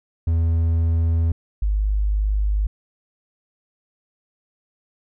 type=tone pair in turn; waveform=triangle / sine; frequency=82.5 / 51.18 Hz; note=E2 / G#1; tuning=+2 / -25 cents; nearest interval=minor sixth; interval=827 cents; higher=first; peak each=-14 / -17 dBFS; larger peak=first; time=0.27-1.32 / 1.62-2.67 s; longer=neither; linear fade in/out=5 ms; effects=none